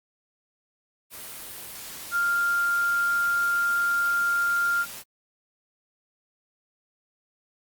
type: tone in noise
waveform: sine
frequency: 1396.9 Hz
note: F6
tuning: in tune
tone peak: -21 dBFS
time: 2.11-4.86 s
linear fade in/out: 50 ms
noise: white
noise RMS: -39 dBFS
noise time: 1.1-5.04 s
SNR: +15 dB
effects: Opus 32 kbps